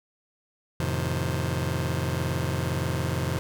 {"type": "chord", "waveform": "sawtooth", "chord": "F dominant seventh", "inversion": "none", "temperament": "just", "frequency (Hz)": [87.31, 109.13, 130.96, 157.15], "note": ["F2", "A2", "C3", "Eb3"], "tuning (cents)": [0, -14, 2, 18], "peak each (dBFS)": [-26, -30, -25, -28], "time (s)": [0.8, 3.39], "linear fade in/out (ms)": 0, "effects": []}